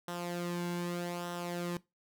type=tone with flanger; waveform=sawtooth; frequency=174.61 Hz; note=F3; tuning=in tune; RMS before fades=-37 dBFS; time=0.08-1.77 s; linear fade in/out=2 ms; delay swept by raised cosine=0.43 to 1.63 ms; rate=0.82 Hz; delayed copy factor=-0.6; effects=noise-tail reverb RT60 0.2 s tail -19 dB re dry